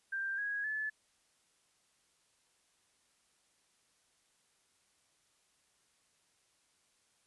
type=tone with pitch steps; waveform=sine; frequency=1582 / 1654 / 1729.2 Hz; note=G6 / G#6 / A6; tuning=+15 / -8 / -31 cents; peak=-34 dBFS; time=0.12-0.9 s; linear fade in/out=10 ms; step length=260 ms; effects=white hiss -73 dBFS RMS until 7.26 s + resampled to 24000 Hz